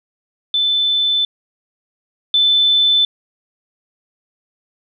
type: tone pair in turn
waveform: sine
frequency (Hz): 3520 / 3520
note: A7 / A7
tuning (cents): 0 / 0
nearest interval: unison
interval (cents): 0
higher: neither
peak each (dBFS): -13 / -10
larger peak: second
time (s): 0.54-1.25 / 2.34-3.05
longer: neither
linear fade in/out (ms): 2
effects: none